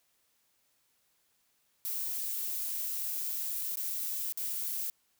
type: noise with dropouts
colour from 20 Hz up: violet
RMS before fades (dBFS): -35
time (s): 1.85-4.9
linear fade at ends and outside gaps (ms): 0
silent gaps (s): 3.756-3.771 / 4.324-4.374
effects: white hiss -73 dBFS RMS until 5.19 s